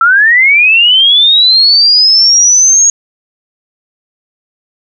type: linear sweep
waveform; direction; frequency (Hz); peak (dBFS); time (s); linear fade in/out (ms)
sine; up; 1318.5 to 6645; -3; 0.01-2.9; 2
effects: none